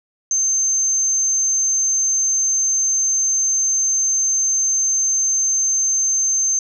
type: tone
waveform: sine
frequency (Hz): 6280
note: G8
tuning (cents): +2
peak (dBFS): -15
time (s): 0.31-6.59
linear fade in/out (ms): 2
effects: none